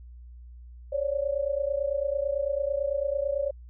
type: tone pair together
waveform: sine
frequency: 548 / 577 Hz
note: C#5 / D5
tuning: -20 / -31 cents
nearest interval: minor second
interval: 89 cents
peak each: -28 dBFS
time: 0.92-3.51 s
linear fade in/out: 10 ms
effects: added 60 Hz sine -43 dBFS peak until 3.69 s